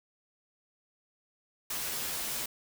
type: noise with comb filter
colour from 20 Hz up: white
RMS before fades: -35 dBFS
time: 1.7-2.46 s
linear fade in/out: 5 ms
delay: 11 ms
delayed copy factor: -0.85
effects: none